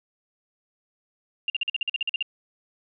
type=tone bursts; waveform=sine; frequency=2793 Hz; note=F7; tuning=1 cent flat; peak=-22 dBFS; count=12; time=1.48-2.226 s; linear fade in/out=2 ms; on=20 ms; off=46 ms; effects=none